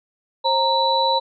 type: tone cluster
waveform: sine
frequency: 534 / 930 / 3956 Hz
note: C5 / A#5 / B7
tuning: +35 / -4 / +2 cents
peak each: -22 / -18 / -22 dBFS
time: 0.44-1.2 s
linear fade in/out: 20 ms
effects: none